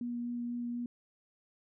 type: tone with vibrato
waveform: sine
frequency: 240 Hz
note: B3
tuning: 49 cents flat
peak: -34 dBFS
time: 0.01-0.86 s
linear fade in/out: 2 ms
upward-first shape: sine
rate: 4.1 Hz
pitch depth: 8 cents each way
effects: none